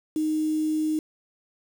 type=tone with quantisation; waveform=sine; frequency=310 Hz; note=D#4; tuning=6 cents flat; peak=-22 dBFS; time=0.16-0.99 s; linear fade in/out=2 ms; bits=7; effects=none